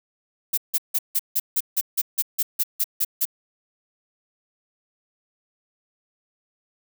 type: noise bursts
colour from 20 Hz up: violet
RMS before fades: -21 dBFS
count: 14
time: 0.53-3.254 s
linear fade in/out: 10 ms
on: 46 ms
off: 160 ms
effects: none